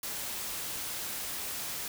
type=noise; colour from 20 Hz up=white; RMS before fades=-37 dBFS; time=0.03-1.88 s; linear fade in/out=2 ms; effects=none